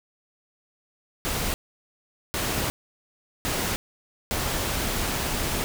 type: noise bursts at uneven times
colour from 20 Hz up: pink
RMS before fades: -27 dBFS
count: 4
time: 1.25-1.54 / 2.34-2.7 / 3.45-3.76 / 4.31-5.64 s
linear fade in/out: 0 ms
effects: none